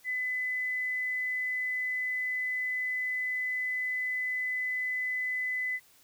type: tone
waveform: sine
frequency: 2009 Hz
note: B6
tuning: 29 cents sharp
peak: -29 dBFS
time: 0.04-5.8 s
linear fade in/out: 50 ms
effects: white hiss -61 dBFS RMS until 6.03 s